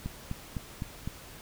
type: click train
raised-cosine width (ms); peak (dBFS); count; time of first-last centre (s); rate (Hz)
5; -21; 5; 0.06-1.075; 3.94
effects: pink hiss -48 dBFS RMS until 1.41 s